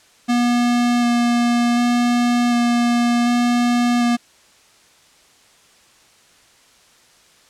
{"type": "tone with vibrato", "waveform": "square", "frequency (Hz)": 240, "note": "B3", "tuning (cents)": -49, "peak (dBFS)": -15, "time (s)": [0.28, 4.17], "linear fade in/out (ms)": 20, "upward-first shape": "square", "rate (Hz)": 0.67, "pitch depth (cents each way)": 9, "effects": ["white hiss -52 dBFS RMS until 7.49 s", "low-pass 8000 Hz 12 dB/octave"]}